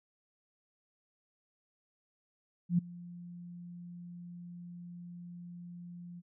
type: tone with ADSR envelope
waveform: sine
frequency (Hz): 174.61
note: F3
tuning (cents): 0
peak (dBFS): -22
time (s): 2.69-6.22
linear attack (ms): 94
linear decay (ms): 9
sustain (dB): -22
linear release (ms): 36
effects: none